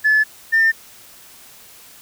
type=tone pair in turn; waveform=sine; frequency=1727 / 1802.5 Hz; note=A6 / A6; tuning=-33 / +41 cents; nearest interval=minor second; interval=74 cents; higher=second; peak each=-10 dBFS; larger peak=neither; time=0.04-0.24 / 0.52-0.72 s; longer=neither; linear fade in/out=20 ms; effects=tanh soft clip ceiling -8 dBFS + white hiss -44 dBFS RMS until 2.01 s